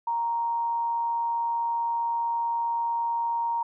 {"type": "tone with amplitude modulation", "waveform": "sine", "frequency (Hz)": 932.3, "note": "A#5", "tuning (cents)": 0, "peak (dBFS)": -23, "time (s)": [0.07, 3.63], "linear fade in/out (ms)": 5, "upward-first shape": "sine", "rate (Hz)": 169, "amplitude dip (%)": 25, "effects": []}